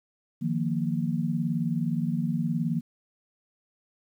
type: chord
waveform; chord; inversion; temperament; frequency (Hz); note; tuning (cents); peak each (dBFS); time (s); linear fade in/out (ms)
sine; Eb suspended second; none; equal; 155.56 / 174.61 / 233.1; Eb3 / F3 / Bb3; 0 / 0 / 0; -29; 0.41-2.81; 20
effects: 10-bit